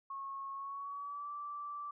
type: tone with pitch glide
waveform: sine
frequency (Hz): 1094 to 1165.8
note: C#6 to D6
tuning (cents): -23 to -13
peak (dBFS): -40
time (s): 0.1-1.91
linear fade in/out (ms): 5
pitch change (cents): +110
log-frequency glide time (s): 0.53-1.31
effects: none